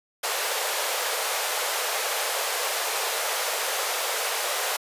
pink high-pass noise, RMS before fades -27 dBFS, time 0.23-4.77 s, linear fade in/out 10 ms, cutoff 450 Hz, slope 48 dB/octave, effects resampled to 32000 Hz

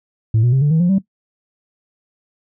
sine tone with pitch steps, 110.9 / 121.64 / 133.42 / 146.33 / 160.5 / 176.04 / 193.09 Hz, A2 / B2 / C3 / D3 / E3 / F3 / G3, +14 / -26 / +34 / -6 / -46 / +14 / -26 cents, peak -9 dBFS, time 0.34-0.984 s, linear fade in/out 5 ms, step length 92 ms, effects noise-tail reverb RT60 0.1 s tail -17 dB re dry + tanh soft clip ceiling -9 dBFS

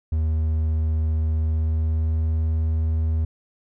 triangle tone with pitch glide, 78.8 to 79.72 Hz, D#2 to D#2, +23 to +43 cents, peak -17 dBFS, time 0.12-3.25 s, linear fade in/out 5 ms, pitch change +20 cents, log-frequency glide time 1.28-2.3 s, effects none

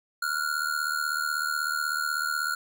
square ring-modulated tone, 1420 Hz, F6, 28 cents sharp, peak -24 dBFS, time 0.22-2.55 s, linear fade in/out 5 ms, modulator 38.1 Hz, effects none

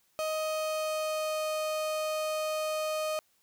35% pulse tone with pitch glide, 626 to 620.6 Hz, D#5 to D#5, +10 to -5 cents, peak -28 dBFS, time 0.19-3.19 s, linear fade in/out 0 ms, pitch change -15 cents, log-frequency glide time 0.31-1.45 s, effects white hiss -70 dBFS RMS until 3.42 s

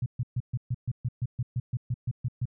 sine tone bursts, 122.5 Hz, B2, 14 cents flat, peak -25 dBFS, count 15, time 0.02-2.455 s, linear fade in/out 5 ms, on 41 ms, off 130 ms, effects none

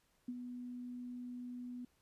sine tone with ADSR envelope, 246.3 Hz, B3, 5 cents flat, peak -37 dBFS, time 0.28-1.85 s, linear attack 6 ms, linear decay 47 ms, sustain -6 dB, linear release 4 ms, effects pink hiss -75 dBFS RMS until 2.01 s + resampled to 32000 Hz

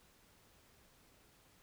silence, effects pink hiss -67 dBFS RMS until 1.62 s

